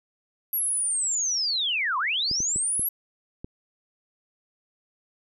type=linear two-way sweep; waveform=sine; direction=down then up; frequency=11710 to 970 to 11710 Hz; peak=-23 dBFS; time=0.53-2.89 s; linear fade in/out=5 ms; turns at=1.98 s
type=clicks; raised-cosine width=3 ms; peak=-23 dBFS; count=5; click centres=2.313 / 2.404 / 2.56 / 2.795 / 3.445 s
effects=none